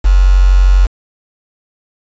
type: tone with quantisation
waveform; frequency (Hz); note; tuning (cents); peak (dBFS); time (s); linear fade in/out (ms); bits
sine; 46.25; F#1; 0; -4; 0.04-0.87; 20; 4
effects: resampled to 16000 Hz